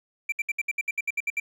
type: tone bursts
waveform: triangle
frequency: 2349 Hz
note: D7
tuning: in tune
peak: -22 dBFS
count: 12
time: 0.29-1.4 s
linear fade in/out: 5 ms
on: 32 ms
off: 66 ms
effects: none